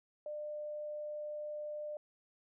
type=tone; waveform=sine; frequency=599 Hz; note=D5; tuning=34 cents sharp; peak=-39 dBFS; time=0.26-1.97 s; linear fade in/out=2 ms; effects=none